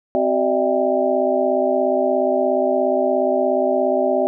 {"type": "tone cluster", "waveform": "sine", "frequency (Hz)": [259.8, 379.9, 595, 652, 795], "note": ["C4", "F#4", "D5", "E5", "G5"], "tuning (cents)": [-12, 46, 22, -19, 24], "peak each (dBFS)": [-24, -22, -19, -21, -26], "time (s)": [0.15, 4.27], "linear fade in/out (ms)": 0, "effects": []}